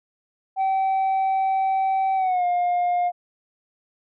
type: tone with pitch glide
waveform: sine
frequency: 769 to 709.3 Hz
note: G5 to F5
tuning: -33 to +27 cents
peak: -16 dBFS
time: 0.56-3.12 s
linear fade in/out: 50 ms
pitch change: -140 cents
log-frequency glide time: 2.16-2.45 s
effects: tanh soft clip ceiling -18 dBFS